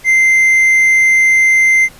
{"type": "tone", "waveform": "triangle", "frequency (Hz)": 2082, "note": "C7", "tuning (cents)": -9, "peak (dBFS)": -5, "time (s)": [0.04, 1.89], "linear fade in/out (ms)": 50, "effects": ["pink hiss -40 dBFS RMS until 1.99 s", "resampled to 32000 Hz"]}